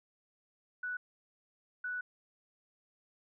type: tone bursts at uneven times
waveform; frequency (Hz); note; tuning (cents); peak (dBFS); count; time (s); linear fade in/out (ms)
sine; 1480; F#6; 0; -35; 2; 0.83-0.97 / 1.84-2.01; 5
effects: none